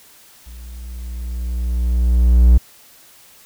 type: tone with level ramp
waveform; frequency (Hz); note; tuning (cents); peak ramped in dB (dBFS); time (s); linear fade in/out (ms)
triangle; 60; B1; -49; -32 to -3; 0.46-2.58; 10
effects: white hiss -47 dBFS RMS until 3.45 s